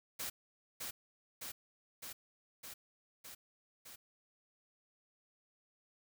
white noise with echo, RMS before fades -41 dBFS, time 0.19-0.3 s, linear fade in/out 10 ms, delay 610 ms, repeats 6, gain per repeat -2 dB, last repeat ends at 3.96 s, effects none

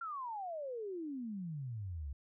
sine exponential sweep, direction down, 1400 to 65.41 Hz, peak -39 dBFS, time 0.01-2.13 s, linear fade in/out 5 ms, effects none

